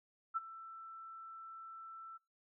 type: tone with ADSR envelope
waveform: sine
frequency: 1331 Hz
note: E6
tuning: 16 cents sharp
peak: -31 dBFS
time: 0.34-2.18 s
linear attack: 27 ms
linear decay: 24 ms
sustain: -17 dB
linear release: 18 ms
effects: noise-tail reverb RT60 0.2 s tail -20 dB re dry